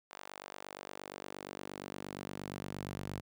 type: tone with high-pass filter sweep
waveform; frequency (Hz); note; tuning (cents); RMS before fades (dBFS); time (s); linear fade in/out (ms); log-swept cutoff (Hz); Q
sawtooth; 48.58; G1; -15; -45; 0.1-3.21; 20; 840 to 110; 1
effects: none